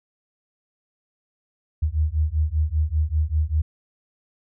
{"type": "beating tone pair", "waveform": "sine", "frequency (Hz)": [74.9, 80], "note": ["D2", "D#2"], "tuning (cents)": [35, 49], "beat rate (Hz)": 5.1, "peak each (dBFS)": -22, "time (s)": [1.82, 3.62], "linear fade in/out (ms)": 10, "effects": []}